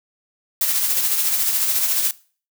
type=noise with tremolo; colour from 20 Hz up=blue; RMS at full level=-18 dBFS; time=0.61-2.11 s; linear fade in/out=2 ms; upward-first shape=sine; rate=14 Hz; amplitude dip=40%; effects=noise-tail reverb RT60 0.4 s tail -20 dB re dry